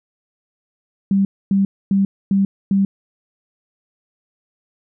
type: tone bursts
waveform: sine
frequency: 196.1 Hz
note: G3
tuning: 1 cent sharp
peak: -12 dBFS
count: 5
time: 1.11-2.85 s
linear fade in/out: 2 ms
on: 140 ms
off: 260 ms
effects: none